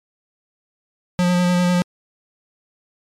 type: tone with vibrato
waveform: square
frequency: 178.2 Hz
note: F3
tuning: 35 cents sharp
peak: -15 dBFS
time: 1.19-1.82 s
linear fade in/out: 0 ms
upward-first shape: square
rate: 10 Hz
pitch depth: 13 cents each way
effects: low-pass 9000 Hz 12 dB/octave + MP3 96 kbps